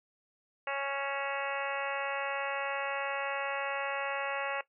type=harmonic tone with a mistuned harmonic; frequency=277.2 Hz; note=C#4; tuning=in tune; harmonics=2 / 3 / 4 / 5 / 6 / 7 / 8 / 9 / 10; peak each=-37 / -39 / -40 / -41 / -42 / -42 / -43 / -44 / -44 dBFS; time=0.67-4.61 s; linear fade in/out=2 ms; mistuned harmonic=9; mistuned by=+53 cents; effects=noise-tail reverb RT60 0.1 s tail -17 dB re dry